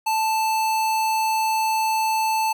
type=tone; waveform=square; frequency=880 Hz; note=A5; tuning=in tune; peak=-20 dBFS; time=0.06-2.53 s; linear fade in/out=10 ms; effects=none